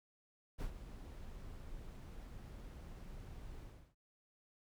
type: noise with ADSR envelope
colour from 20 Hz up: brown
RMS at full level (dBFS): -39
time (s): 0.58-3.95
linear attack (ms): 29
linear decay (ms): 96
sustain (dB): -11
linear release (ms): 340
effects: none